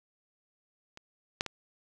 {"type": "clicks", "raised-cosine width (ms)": 0.2, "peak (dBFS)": [-29, -11, -19], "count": 3, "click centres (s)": [0.974, 1.409, 1.463], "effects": []}